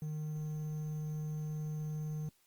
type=tone with quantisation; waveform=triangle; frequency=153.2 Hz; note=D#3; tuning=27 cents flat; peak=-34 dBFS; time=0.02-2.29 s; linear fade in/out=2 ms; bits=10; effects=white hiss -71 dBFS RMS until 2.46 s + Opus 32 kbps